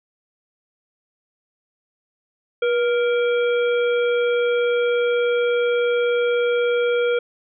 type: harmonic tone with a mistuned harmonic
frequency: 466.2 Hz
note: A#4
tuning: in tune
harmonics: 1 / 3 / 5 / 7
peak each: -17 / -27 / -31 / -34 dBFS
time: 2.62-7.19 s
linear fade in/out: 5 ms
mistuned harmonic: 1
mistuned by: +58 cents
effects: none